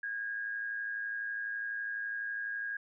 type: tone with amplitude modulation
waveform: sine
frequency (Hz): 1633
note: G#6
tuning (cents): -30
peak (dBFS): -32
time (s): 0.03-2.77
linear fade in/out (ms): 5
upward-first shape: sine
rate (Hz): 112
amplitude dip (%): 50
effects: none